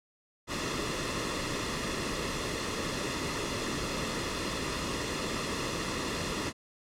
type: noise with comb filter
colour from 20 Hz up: pink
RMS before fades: -33 dBFS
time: 0.47-6.53 s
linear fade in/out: 50 ms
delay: 1.3 ms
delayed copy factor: -0.6
effects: low-pass 7000 Hz 12 dB/octave